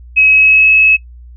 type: tone with pitch glide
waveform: sine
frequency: 2556 to 2580 Hz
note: D#7 to E7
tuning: +46 to -38 cents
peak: -5 dBFS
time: 0.16-0.97 s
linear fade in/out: 20 ms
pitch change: +16 cents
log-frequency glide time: 0.29-0.7 s
effects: noise-tail reverb RT60 0.1 s tail -21 dB re dry + added 60 Hz sine -32 dBFS peak until 1.36 s